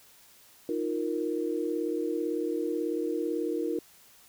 sine chord, Eb suspended second, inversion none, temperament equal, 311.1 / 349.2 / 466.2 Hz, Eb4 / F4 / Bb4, 0 / 0 / 0 cents, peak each -32 dBFS, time 0.69-3.79 s, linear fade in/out 2 ms, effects white hiss -57 dBFS RMS until 4.28 s

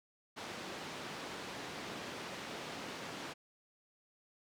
pink band-pass noise, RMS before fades -45 dBFS, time 0.36-3.34 s, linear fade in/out 20 ms, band 200 to 4900 Hz, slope 12 dB/octave, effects none

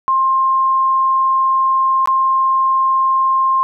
sine tone with dropouts, 1059 Hz, C6, 21 cents sharp, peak -11 dBFS, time 0.08-3.63 s, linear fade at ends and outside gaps 0 ms, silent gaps 2.058-2.074 s, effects none

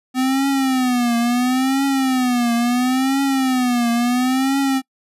square tone with vibrato, 254.1 Hz, B3, 49 cents sharp, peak -16 dBFS, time 0.14-4.82 s, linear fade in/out 50 ms, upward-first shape triangle, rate 0.73 Hz, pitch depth 150 cents each way, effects noise-tail reverb RT60 0.1 s tail -24 dB re dry + resampled to 32000 Hz

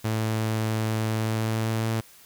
sawtooth tone with pitch glide, 110 to 112.05 Hz, A2 to A2, 0 to +32 cents, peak -20 dBFS, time 0.04-2.01 s, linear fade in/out 10 ms, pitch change +32 cents, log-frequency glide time 1.13-1.85 s, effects white hiss -52 dBFS RMS until 2.25 s

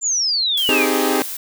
sine exponential sweep, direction down, 7330 to 2233 Hz, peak -16 dBFS, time 0.01-0.87 s, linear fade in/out 50 ms
blue noise, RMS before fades -28 dBFS, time 0.57-1.37 s, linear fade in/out 5 ms
sawtooth chord, Ab major seventh, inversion first, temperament equal with one note detuned, 261.6 / 311.1 / 392 / 418 Hz, C4 / Eb4 / G4 / Ab4, 0 / 0 / 0 / +11 cents, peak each -18 dBFS, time 0.69-1.22 s, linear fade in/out 0 ms
effects none

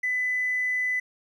triangle tone, 2002 Hz, B6, 23 cents sharp, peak -20 dBFS, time 0.03-1 s, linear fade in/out 10 ms, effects tanh soft clip ceiling -21 dBFS

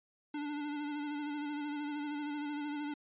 square tone with vibrato, 293.7 Hz, D4, in tune, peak -37 dBFS, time 0.34-2.94 s, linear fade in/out 5 ms, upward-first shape sine, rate 13 Hz, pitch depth 36 cents each way, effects resampled to 8000 Hz

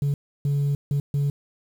sine tone bursts at uneven times, 142.3 Hz, C#3, 46 cents sharp, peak -17 dBFS, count 4, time 0.02-0.14 / 0.45-0.75 / 0.91-1 / 1.14-1.3 s, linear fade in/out 2 ms, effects tanh soft clip ceiling -19 dBFS + 8-bit

